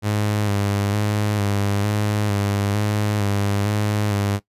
sawtooth tone with vibrato, 102.8 Hz, G#2, 17 cents flat, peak -15 dBFS, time 0.02-4.4 s, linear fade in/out 50 ms, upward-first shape square, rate 1.1 Hz, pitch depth 31 cents each way, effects noise-tail reverb RT60 0.1 s tail -17 dB re dry + resampled to 32000 Hz

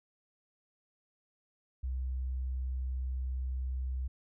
sine tone, 64.3 Hz, C2, 30 cents flat, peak -32 dBFS, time 1.83-4.08 s, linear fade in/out 10 ms, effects none

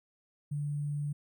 sine tone with sample-and-hold, 146.1 Hz, D3, 9 cents flat, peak -31 dBFS, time 0.51-1.13 s, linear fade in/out 10 ms, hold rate 8820 Hz, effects none

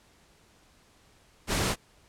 pink noise, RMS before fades -27 dBFS, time 1.47-1.76 s, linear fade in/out 50 ms, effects pink hiss -61 dBFS RMS until 2.08 s + low-pass 10000 Hz 12 dB/octave

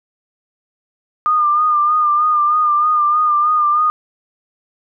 sine tone with vibrato, 1210 Hz, D#6, 49 cents flat, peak -11 dBFS, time 1.26-3.9 s, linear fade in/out 0 ms, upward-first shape sine, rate 3.2 Hz, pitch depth 40 cents each way, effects none

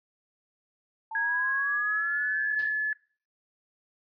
sine exponential sweep, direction up, 882 to 1809 Hz, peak -34 dBFS, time 1.11-2.7 s, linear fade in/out 5 ms
sine tone with pitch glide, 1655 to 1719.3 Hz, G#6 to A6, -6 to -41 cents, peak -25 dBFS, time 1.15-2.93 s, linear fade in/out 2 ms, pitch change +65 cents, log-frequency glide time 1.56-2.17 s
white noise with exponential decay, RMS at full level -41 dBFS, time 2.59-2.85 s, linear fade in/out 1 ms, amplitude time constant 55 ms
effects noise-tail reverb RT60 0.4 s tail -21 dB re dry + resampled to 11025 Hz

